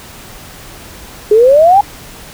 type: exponential sweep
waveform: sine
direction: up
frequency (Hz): 410 to 834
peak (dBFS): -3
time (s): 1.31-1.81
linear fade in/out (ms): 5
effects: pink hiss -33 dBFS RMS until 2.33 s